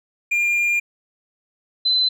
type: tone pair in turn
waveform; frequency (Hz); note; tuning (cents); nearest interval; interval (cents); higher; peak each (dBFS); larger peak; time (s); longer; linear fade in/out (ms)
triangle / sine; 2403 / 4041; D7 / B7; +39 / +39; major sixth; 900; second; -15; neither; 0.31-0.8 / 1.85-2.09; first; 10
effects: none